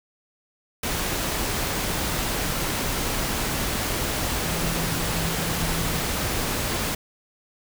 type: tone in noise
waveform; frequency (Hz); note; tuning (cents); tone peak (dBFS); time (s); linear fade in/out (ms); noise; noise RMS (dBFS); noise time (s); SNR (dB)
sine; 165.3; E3; +5; -30; 4.43-6; 5; pink; -26; 0.83-6.95; -7
effects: none